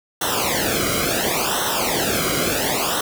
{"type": "noise with flanger", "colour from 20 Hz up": "pink", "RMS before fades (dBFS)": -21, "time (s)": [0.21, 3.01], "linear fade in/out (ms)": 5, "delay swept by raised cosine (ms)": [0.42, 1.14], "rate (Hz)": 0.71, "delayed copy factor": -1, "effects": []}